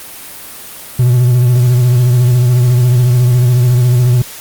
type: tone with vibrato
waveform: triangle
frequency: 123.47 Hz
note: B2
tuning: in tune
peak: -4 dBFS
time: 0.99-4.22 s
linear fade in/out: 5 ms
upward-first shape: sine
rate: 14 Hz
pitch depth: 47 cents each way
effects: white hiss -30 dBFS RMS until 4.4 s + Opus 32 kbps